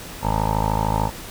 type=tone with low-pass filter; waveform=15% pulse; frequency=53.4 Hz; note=G#1; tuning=49 cents sharp; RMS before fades=-21 dBFS; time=0.21-1.11 s; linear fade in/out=50 ms; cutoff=910 Hz; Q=7.5; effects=pink hiss -36 dBFS RMS until 1.3 s